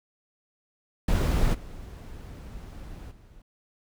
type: noise with level steps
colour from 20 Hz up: brown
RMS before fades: -22 / -41 / -52 dBFS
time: 1.08-3.42 s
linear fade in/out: 5 ms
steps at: 1.53 / 3.1 s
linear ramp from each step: 20 ms
effects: none